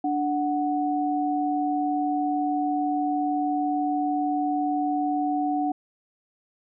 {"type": "tone pair together", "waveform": "sine", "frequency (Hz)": [293.7, 740.1], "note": ["D4", "F#5"], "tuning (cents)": [0, 0], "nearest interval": "octave + major third", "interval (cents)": 1600, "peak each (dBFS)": -25, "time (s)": [0.04, 5.72], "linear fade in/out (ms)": 5, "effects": []}